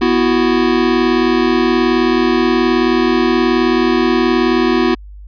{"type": "chord", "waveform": "square", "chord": "B suspended fourth", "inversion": "none", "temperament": "equal with one note detuned", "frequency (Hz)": [246.9, 331.2, 370], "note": ["B3", "E4", "F#4"], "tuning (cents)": [0, 8, 0], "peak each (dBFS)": -16, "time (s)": [0.01, 4.95], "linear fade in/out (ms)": 10, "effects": ["added 50 Hz sine -31 dBFS peak until 5.27 s", "resampled to 11025 Hz"]}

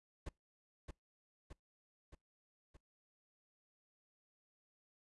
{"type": "noise with echo", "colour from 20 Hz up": "brown", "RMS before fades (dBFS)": -44, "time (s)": [0.26, 0.29], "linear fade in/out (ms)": 5, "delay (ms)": 620, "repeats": 4, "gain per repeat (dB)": -4, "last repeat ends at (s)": 2.77, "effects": ["noise-tail reverb RT60 0.2 s tail -26 dB re dry", "resampled to 24000 Hz"]}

